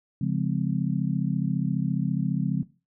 sine chord, Db major seventh, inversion none, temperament just, 138.59 / 173.24 / 207.9 / 259.9 Hz, Db3 / F3 / Ab3 / C4, 0 / -14 / +2 / -11 cents, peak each -27 / -27 / -30 / -32 dBFS, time 0.21-2.63 s, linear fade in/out 5 ms, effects noise-tail reverb RT60 0.3 s tail -17 dB re dry

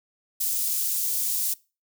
white high-pass noise, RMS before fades -26 dBFS, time 0.4-1.54 s, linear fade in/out 10 ms, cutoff 6800 Hz, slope 12 dB/octave, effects noise-tail reverb RT60 0.3 s tail -22 dB re dry

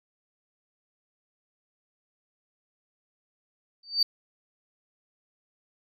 sine tone with exponential growth, 4606 Hz, D8, 34 cents flat, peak -15 dBFS, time 3.83-4.03 s, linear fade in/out 5 ms, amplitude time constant 42 ms, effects tanh soft clip ceiling -15 dBFS

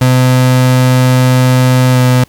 35% pulse tone with pitch glide, 127.5 to 126.18 Hz, C3 to B2, -44 to +38 cents, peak -4 dBFS, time 0.01-2.24 s, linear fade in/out 5 ms, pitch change -18 cents, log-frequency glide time 1.92-1.99 s, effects pink hiss -46 dBFS RMS until 2.28 s

